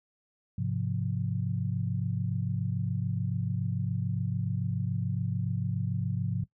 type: chord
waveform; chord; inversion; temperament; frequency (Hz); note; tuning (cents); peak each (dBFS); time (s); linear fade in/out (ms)
sine; F minor; first; equal; 103.83 / 130.81 / 174.61; Ab2 / C3 / F3; 0 / 0 / 0; -32 / -32 / -33; 0.58-6.44; 5
effects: noise-tail reverb RT60 0.1 s tail -17 dB re dry